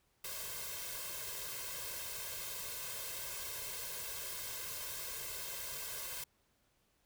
white noise with comb filter, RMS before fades -43 dBFS, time 0.24-6.24 s, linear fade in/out 5 ms, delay 1.9 ms, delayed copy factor +0.9, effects pink hiss -75 dBFS RMS until 7.05 s

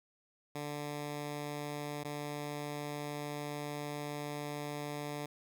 10% pulse tone with dropouts, 146.83 Hz, D3, in tune, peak -30 dBFS, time 0.55-5.26 s, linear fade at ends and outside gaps 5 ms, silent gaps 2.036-2.047 s, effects none

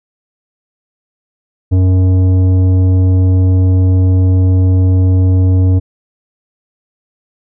triangle tone with tanh clipping, 92.7 Hz, F#2, 4 cents sharp, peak -8 dBFS, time 1.71-5.8 s, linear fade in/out 20 ms, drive 15 dB, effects none

